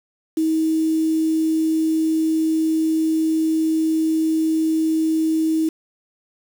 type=tone with quantisation; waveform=sine; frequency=318.4 Hz; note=D#4; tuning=40 cents sharp; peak=-16 dBFS; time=0.37-5.69 s; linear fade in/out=5 ms; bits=6; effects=none